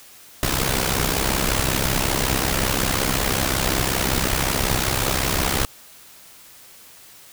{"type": "noise with amplitude modulation", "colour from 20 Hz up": "pink", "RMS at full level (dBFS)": -18, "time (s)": [0.43, 5.65], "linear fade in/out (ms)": 0, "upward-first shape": "sine", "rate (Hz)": 65.4, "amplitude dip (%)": 75, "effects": ["white hiss -46 dBFS RMS until 7.32 s"]}